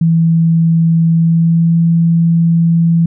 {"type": "tone with pitch glide", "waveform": "sine", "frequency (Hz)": [164.81, 167.01], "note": ["E3", "E3"], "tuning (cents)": [0, 23], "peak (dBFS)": -7, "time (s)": [0.01, 3.06], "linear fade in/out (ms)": 5, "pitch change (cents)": 23, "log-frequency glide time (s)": [1.11, 1.78], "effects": []}